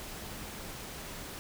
sine tone in noise, 207.7 Hz, G#3, in tune, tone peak -51 dBFS, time 0.21-0.69 s, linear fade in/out 0 ms, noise pink, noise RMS -43 dBFS, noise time 0-1.39 s, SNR -11 dB, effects none

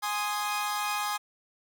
sawtooth chord, Ab major, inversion none, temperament equal, 830.6 / 1046.5 / 1244.5 Hz, Ab5 / C6 / Eb6, 0 / 0 / 0 cents, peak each -28 / -32 / -29 dBFS, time 0.02-1.18 s, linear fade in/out 20 ms, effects none

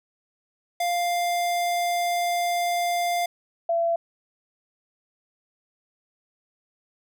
square / sine tone pair in turn, 699 / 674.8 Hz, F5 / E5, +1 / +40 cents, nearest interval minor second, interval 61 cents, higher first, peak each -23 / -20 dBFS, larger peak second, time 0.8-3.26 / 3.69-3.96 s, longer first, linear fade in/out 5 ms, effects none

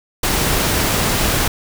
pink noise, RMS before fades -17 dBFS, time 0.23-1.48 s, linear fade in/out 5 ms, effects none

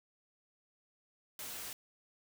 white noise, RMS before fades -44 dBFS, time 1.39-1.73 s, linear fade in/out 2 ms, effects none

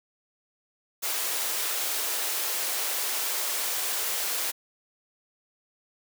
white high-pass noise, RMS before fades -29 dBFS, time 1.02-4.52 s, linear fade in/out 20 ms, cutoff 370 Hz, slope 24 dB/octave, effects none

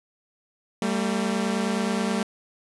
sawtooth tone pair together, 196.1 / 225.5 Hz, G3 / A3, +1 / +43 cents, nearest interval major second, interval 242 cents, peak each -22 / -22 dBFS, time 0.82-2.23 s, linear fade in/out 2 ms, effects resampled to 24000 Hz

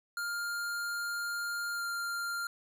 square tone with pitch glide, 1404 to 1393.5 Hz, F6 to F6, +9 to -4 cents, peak -34 dBFS, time 0.17-2.47 s, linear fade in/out 2 ms, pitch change -13 cents, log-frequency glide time 1.74-1.82 s, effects none

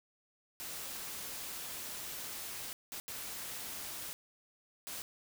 white noise bursts at uneven times, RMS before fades -43 dBFS, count 4, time 0.6-2.73 / 2.92-3 / 3.08-4.13 / 4.87-5.02 s, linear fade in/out 0 ms, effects none

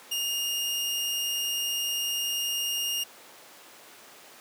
sawtooth tone, 2835 Hz, F7, 25 cents sharp, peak -24 dBFS, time 0.11-3.04 s, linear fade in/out 10 ms, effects pink hiss -49 dBFS RMS until 4.4 s + high-pass 400 Hz 12 dB/octave

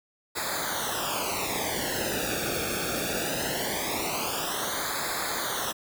pink noise with flanger, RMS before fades -30 dBFS, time 0.35-5.73 s, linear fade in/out 20 ms, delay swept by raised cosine 0.34 to 1.01 ms, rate 0.21 Hz, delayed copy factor -0.95, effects none

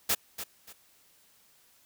white noise with echo, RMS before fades -26 dBFS, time 0.09-0.15 s, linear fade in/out 10 ms, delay 290 ms, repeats 2, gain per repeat -11 dB, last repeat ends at 0.73 s, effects white hiss -63 dBFS RMS until 1.85 s

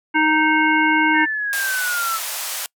harmonic tone, 310.7 Hz, D#4, 2 cents flat, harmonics 1 / 3 / 5 / 7 / 9, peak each -19 / -19 / -19 / -20 / -29 dBFS, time 0.14-1.26 s, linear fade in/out 20 ms
sine linear sweep, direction down, 1833 to 1300 Hz, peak -20 dBFS, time 1.13-2.2 s, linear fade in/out 50 ms
white band-pass noise, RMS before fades -27 dBFS, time 1.53-2.66 s, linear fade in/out 0 ms, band 580 to 15000 Hz, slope 24 dB/octave
effects noise-tail reverb RT60 0.1 s tail -26 dB re dry

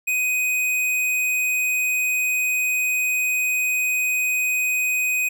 square tone, 2500 Hz, D#7, 8 cents sharp, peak -20 dBFS, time 0.07-5.29 s, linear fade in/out 10 ms, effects none

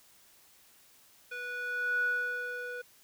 square tone with band-pass filter sweep, 490.3 Hz, B4, 13 cents flat, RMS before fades -34 dBFS, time 1.31-2.82 s, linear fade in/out 10 ms, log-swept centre 1900 to 1100 Hz, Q 8, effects white hiss -61 dBFS RMS until 3.03 s

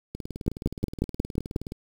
two click trains, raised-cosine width 3 ms, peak -22 / -10 dBFS, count 31 / 7, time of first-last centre 0.15-1.721 / 0.48-1.561 s, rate 19.1 / 5.55 Hz, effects 7-bit

